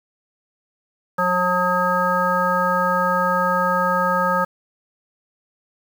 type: harmonic tone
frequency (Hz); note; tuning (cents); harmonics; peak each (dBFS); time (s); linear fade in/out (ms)
180; F#3; -47; 1 / 3 / 5 / 7 / 9; -26 / -23 / -23 / -20 / -25; 1.18-4.45; 10
effects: 7-bit